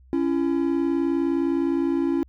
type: tone pair together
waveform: triangle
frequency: 277.2 / 336.9 Hz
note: C#4 / E4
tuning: 0 / +38 cents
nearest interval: minor third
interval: 338 cents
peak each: -21 dBFS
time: 0.13-2.23 s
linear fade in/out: 0 ms
effects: added 64 Hz sine -49 dBFS peak until 2.28 s